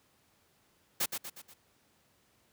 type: noise with echo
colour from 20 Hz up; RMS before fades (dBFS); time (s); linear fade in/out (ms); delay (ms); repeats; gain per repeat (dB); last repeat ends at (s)
white; -30; 1-1.06; 10; 120; 4; -6; 1.54
effects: pink hiss -69 dBFS RMS until 2.52 s + high-pass 80 Hz 12 dB/octave